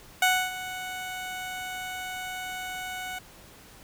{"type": "tone with ADSR envelope", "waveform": "15% pulse", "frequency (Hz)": 740, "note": "F#5", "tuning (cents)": 0, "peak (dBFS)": -12, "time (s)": [0.22, 3.19], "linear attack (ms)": 4, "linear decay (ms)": 280, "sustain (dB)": -15, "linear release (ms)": 8, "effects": ["pink hiss -51 dBFS RMS until 3.83 s"]}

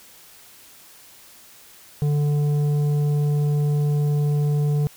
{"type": "tone with tanh clipping", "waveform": "sine", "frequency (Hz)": 146.83, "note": "D3", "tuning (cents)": 0, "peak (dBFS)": -19, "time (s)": [2.02, 4.87], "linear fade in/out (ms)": 0, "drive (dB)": 8, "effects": ["white hiss -48 dBFS RMS until 4.96 s"]}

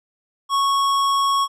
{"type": "tone with hard clipping", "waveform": "sine", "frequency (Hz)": 1105, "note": "C#6", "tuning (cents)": -6, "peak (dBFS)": -18, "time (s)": [0.49, 1.48], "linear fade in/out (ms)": 50, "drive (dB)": 14, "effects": []}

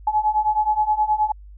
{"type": "beating tone pair", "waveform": "sine", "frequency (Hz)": [847, 856.5], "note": ["G#5", "A5"], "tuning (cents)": [34, -47], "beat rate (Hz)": 9.5, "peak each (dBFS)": [-21, -19], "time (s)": [0.07, 1.32], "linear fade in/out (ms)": 5, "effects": ["added 50 Hz sine -39 dBFS peak until 1.57 s"]}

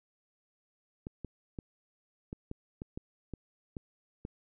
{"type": "clicks", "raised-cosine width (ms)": 3, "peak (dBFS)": -26, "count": 10, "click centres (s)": [1.069, 1.247, 1.588, 2.329, 2.514, 2.819, 2.975, 3.337, 3.768, 4.251], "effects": []}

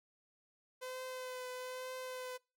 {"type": "tone with vibrato", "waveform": "sawtooth", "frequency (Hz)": 509, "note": "C5", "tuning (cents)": -48, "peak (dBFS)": -38, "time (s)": [0.81, 2.38], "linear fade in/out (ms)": 20, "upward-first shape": "triangle", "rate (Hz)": 1.1, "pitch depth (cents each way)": 21, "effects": ["noise-tail reverb RT60 0.3 s tail -25 dB re dry", "MP3 96 kbps"]}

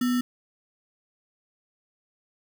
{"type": "tone with sample-and-hold", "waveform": "sine", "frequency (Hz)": 246.9, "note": "B3", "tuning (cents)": 0, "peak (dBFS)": -21, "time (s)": [0.01, 0.21], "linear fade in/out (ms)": 5, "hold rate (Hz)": 1575, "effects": []}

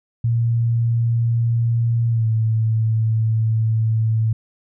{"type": "tone with pitch glide", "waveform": "sine", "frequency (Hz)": [116.54, 111.28], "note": ["A#2", "A2"], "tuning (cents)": [0, 20], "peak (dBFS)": -15, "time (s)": [0.24, 4.33], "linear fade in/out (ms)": 5, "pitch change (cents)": -80, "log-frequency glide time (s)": [2.09, 2.27], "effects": []}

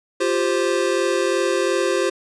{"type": "chord", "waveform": "square", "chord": "F suspended second", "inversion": "none", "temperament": "equal", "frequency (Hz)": [349.2, 392, 523.3], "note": ["F4", "G4", "C5"], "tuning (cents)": [0, 0, 0], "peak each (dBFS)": -23, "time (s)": [0.2, 2.1], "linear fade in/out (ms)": 10, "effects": ["resampled to 22050 Hz"]}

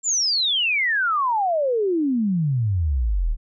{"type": "exponential sweep", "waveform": "sine", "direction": "down", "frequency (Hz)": [7459, 34.65], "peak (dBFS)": -18, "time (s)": [0.03, 3.37], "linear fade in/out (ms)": 50, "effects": []}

